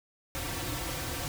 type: noise with comb filter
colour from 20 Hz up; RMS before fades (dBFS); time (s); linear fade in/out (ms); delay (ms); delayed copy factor
pink; -35; 0.35-1.28; 0; 4.8; -0.9
effects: none